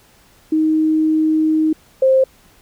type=tone pair in turn; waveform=sine; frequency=313.4 / 527.1 Hz; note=D#4 / C5; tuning=+13 / +13 cents; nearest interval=major sixth; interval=900 cents; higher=second; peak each=-12 / -9 dBFS; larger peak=second; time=0.52-1.73 / 2.02-2.24 s; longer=first; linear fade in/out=5 ms; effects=pink hiss -51 dBFS RMS until 2.61 s